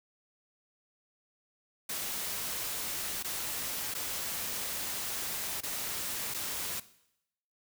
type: noise with dropouts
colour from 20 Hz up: white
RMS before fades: -36 dBFS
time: 1.89-6.8 s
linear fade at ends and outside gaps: 5 ms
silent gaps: 3.227-3.244 / 3.941-3.949 / 5.607-5.633 / 6.34-6.344 s
effects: noise-tail reverb RT60 0.8 s tail -17 dB re dry